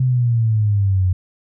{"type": "exponential sweep", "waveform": "sine", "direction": "down", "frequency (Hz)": [130.81, 90.1], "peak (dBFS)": -13, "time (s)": [0, 1.13], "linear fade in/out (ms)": 5, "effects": []}